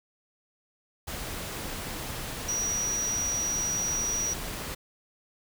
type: tone in noise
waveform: sine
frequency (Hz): 5790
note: F#8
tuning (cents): -38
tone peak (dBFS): -27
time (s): 2.48-4.34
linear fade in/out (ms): 10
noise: pink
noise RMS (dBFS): -36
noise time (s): 1.07-4.75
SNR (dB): +6
effects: none